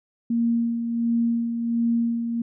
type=tone with tremolo; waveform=sine; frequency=233.1 Hz; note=A#3; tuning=in tune; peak=-18 dBFS; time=0.3-2.42 s; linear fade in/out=5 ms; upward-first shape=sine; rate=1.4 Hz; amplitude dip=50%; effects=none